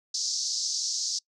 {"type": "band-pass noise", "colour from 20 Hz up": "white", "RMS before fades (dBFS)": -30, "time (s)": [0.14, 1.19], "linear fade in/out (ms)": 5, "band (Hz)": [4500, 6400], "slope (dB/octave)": 48, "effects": ["noise-tail reverb RT60 0.1 s tail -25 dB re dry"]}